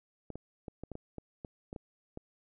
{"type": "clicks", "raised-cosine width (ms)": 2, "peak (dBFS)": -28, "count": 11, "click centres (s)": [0.303, 0.356, 0.682, 0.836, 0.917, 0.954, 1.183, 1.448, 1.729, 1.762, 2.174], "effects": []}